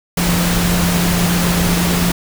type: tone in noise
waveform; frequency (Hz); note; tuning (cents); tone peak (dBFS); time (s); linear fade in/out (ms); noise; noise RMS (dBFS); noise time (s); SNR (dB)
sine; 174.61; F3; 0; -15; 0.17-2.12; 5; pink; -18; 0.17-2.12; 0
effects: none